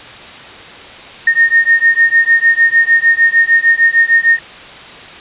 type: beating tone pair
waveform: sine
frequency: 1837 / 1843.6 Hz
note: A#6 / A#6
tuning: -26 / -20 cents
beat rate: 6.6 Hz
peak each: -10 dBFS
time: 1.27-4.39 s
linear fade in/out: 5 ms
effects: white hiss -32 dBFS RMS until 5.2 s + resampled to 8000 Hz